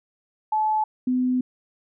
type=tone pair in turn; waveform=sine; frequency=863 / 252.7 Hz; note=A5 / B3; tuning=-34 / +40 cents; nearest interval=octave + major sixth; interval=2126 cents; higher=first; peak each=-19 dBFS; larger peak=neither; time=0.52-0.84 / 1.07-1.41 s; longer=second; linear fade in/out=5 ms; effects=none